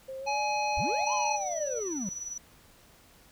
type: tone with pitch glide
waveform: sine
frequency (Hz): 530 to 591.5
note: C5 to D5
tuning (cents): +22 to +12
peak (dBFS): -36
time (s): 0.08-1.8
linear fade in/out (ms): 10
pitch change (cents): +190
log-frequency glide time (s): 0.19-0.39
type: harmonic tone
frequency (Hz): 839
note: G#5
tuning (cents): +17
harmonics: 1 / 3 / 5 / 7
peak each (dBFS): -28 / -34 / -40 / -43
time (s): 0.26-1.37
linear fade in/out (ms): 20
type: linear two-way sweep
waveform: triangle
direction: up then down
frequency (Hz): 31.64 to 1046.5 to 175.1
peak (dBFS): -30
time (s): 0.77-2.09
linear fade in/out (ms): 0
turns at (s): 1.13
type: tone with tremolo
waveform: sine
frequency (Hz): 5910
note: F#8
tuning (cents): -3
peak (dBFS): -33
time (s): 1.06-2.38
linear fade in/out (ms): 5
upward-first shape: sine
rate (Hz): 20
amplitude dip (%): 60
effects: pink hiss -58 dBFS RMS until 3.31 s